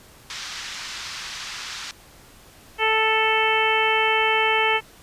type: band-pass noise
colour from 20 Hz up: white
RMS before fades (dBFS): -34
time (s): 0.3-1.91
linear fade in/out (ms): 0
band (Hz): 1000 to 5700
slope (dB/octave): 24
type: harmonic tone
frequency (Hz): 440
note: A4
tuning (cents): 0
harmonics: 1 / 2 / 3 / 4 / 5 / 6 / 7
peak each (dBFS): -25 / -23 / -27 / -27 / -24 / -25 / -27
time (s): 2.78-4.81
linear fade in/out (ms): 50
effects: pink hiss -49 dBFS RMS until 5.02 s + resampled to 32000 Hz